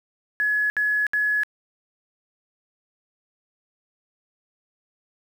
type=tone bursts; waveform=sine; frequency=1694 Hz; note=G#6; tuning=34 cents sharp; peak=-19 dBFS; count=3; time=0.4-1.434 s; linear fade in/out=0 ms; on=300 ms; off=67 ms; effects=8-bit